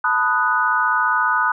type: chord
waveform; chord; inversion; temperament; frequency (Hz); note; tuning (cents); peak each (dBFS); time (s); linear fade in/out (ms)
sine; B dominant seventh; third; equal with one note detuned; 880 / 994.6 / 1244.5 / 1480; A5 / B5 / D#6 / F#6; 0 / +12 / 0 / 0; -24 / -22 / -20 / -19; 0.04-1.52; 5
effects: none